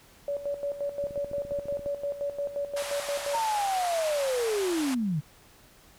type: tone with tremolo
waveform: sine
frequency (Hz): 570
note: C#5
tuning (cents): +48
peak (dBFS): -27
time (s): 0.28-3.38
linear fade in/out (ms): 2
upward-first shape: square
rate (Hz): 5.7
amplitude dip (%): 70
type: click train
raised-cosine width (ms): 3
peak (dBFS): -30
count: 13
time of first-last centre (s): 1.04-1.862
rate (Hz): 14.6
type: band-pass noise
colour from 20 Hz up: pink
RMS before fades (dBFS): -37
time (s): 2.76-4.95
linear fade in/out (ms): 10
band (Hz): 550 to 12000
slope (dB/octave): 48
type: linear sweep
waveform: sine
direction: down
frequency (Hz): 932.3 to 138.59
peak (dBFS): -25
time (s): 3.33-5.21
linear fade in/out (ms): 20
effects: pink hiss -56 dBFS RMS until 5.98 s